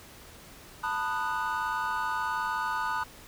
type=chord; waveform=triangle; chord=B dominant seventh; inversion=third; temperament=just; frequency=889 / 987.8 / 1234.7 / 1481.6 Hz; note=A5 / B5 / D#6 / F#6; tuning=+18 / 0 / -14 / +2 cents; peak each=-32 dBFS; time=0.83-3.04 s; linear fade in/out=10 ms; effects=pink hiss -50 dBFS RMS until 3.27 s